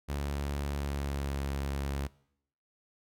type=tone with pitch glide; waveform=sawtooth; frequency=71.1 to 69.44 Hz; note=C#2 to C#2; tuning=+45 to +4 cents; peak=-28 dBFS; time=0.08-2.08 s; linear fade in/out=20 ms; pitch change=-41 cents; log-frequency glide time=0.76-1.37 s; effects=noise-tail reverb RT60 0.7 s tail -21 dB re dry